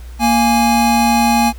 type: tone pair together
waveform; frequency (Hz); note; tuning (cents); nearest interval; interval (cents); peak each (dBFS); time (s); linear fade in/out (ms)
square; 233.1 / 830.6; A#3 / G#5; 0 / 0; octave + minor seventh; 2200; -14; 0.19-1.53; 50
effects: added 60 Hz sine -29 dBFS peak until 1.58 s + pink hiss -45 dBFS RMS until 1.58 s